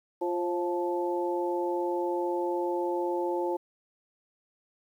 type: harmonic tone with a mistuned harmonic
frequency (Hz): 174.61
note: F3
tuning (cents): 0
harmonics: 2 / 3 / 4 / 5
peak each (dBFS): -29 / -33 / -43 / -33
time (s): 0.21-3.57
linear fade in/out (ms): 10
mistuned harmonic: 3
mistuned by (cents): +31
effects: 10-bit